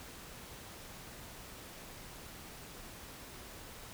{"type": "silence", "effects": ["pink hiss -50 dBFS RMS until 3.93 s"]}